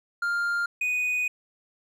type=tone pair in turn; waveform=triangle; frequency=1400 / 2484 Hz; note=F6 / D#7; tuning=+4 / -3 cents; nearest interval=minor seventh; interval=993 cents; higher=second; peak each=-22 dBFS; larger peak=neither; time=0.22-0.66 / 0.81-1.28 s; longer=second; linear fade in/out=5 ms; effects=none